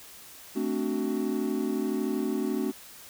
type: chord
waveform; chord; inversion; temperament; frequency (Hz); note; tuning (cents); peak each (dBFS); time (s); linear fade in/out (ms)
triangle; D dominant seventh; second; equal with one note detuned; 220 / 261.6 / 293.7 / 374.7; A3 / C4 / D4 / F#4; 0 / 0 / 0 / +22; -30; 0.55-2.72; 20
effects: white hiss -48 dBFS RMS until 3.09 s